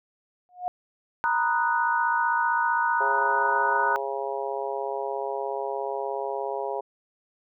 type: tone with exponential growth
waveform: sine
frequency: 721 Hz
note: F#5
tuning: 45 cents flat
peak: -22 dBFS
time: 0.49-0.68 s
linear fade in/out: 0 ms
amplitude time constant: 41 ms
type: chord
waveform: sine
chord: B major seventh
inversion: third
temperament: equal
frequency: 932.3 / 987.8 / 1244.5 / 1480 Hz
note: A#5 / B5 / D#6 / F#6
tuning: 0 / 0 / 0 / 0 cents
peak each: -24 / -30 / -30 / -26 dBFS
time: 1.24-3.96 s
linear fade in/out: 0 ms
type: harmonic tone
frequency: 136.9 Hz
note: C#3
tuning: 21 cents flat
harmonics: 3 / 4 / 5 / 6 / 7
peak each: -32 / -33 / -34 / -35 / -35 dBFS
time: 3-6.81 s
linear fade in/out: 10 ms
effects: none